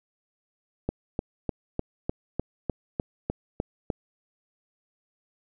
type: click train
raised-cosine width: 2 ms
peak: -13 dBFS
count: 11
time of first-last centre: 0.89-3.902 s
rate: 3.32 Hz
effects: none